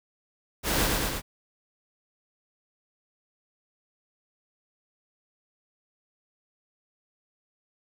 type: noise with echo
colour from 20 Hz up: pink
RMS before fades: -26 dBFS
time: 0.63-0.89 s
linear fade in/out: 50 ms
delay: 110 ms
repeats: 3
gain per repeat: -2 dB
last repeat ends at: 1.22 s
effects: none